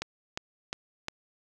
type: click train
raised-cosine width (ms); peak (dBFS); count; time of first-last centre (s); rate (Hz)
0.2; -15; 4; 0.02-1.084; 2.82
effects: none